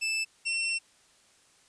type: tone pair in turn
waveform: sawtooth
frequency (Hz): 2637 / 2706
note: E7 / E7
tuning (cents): 0 / +45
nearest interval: unison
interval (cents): 45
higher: second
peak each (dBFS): -24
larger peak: neither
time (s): 0.01-0.25 / 0.45-0.79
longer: second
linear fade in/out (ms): 20
effects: white hiss -62 dBFS RMS until 1.68 s + resampled to 22050 Hz